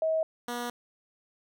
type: tone pair in turn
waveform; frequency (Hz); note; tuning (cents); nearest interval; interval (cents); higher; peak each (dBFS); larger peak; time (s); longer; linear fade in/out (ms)
sine / 10% pulse; 639 / 241.2; D#5 / B3; +46 / -41; octave + perfect fourth; 1687; first; -24; neither; 0.02-0.23 / 0.48-0.7; second; 2
effects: none